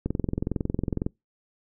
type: click train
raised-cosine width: 3 ms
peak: -13 dBFS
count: 23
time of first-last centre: 0.06-1.065 s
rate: 21.9 Hz
effects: noise-tail reverb RT60 0.2 s tail -26 dB re dry